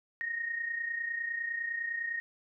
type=tone pair together; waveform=sine; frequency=1834.8 / 1864.7 Hz; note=A#6 / A#6; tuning=-28 / 0 cents; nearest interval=unison; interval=28 cents; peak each=-40 / -33 dBFS; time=0.21-2.2 s; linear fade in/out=0 ms; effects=none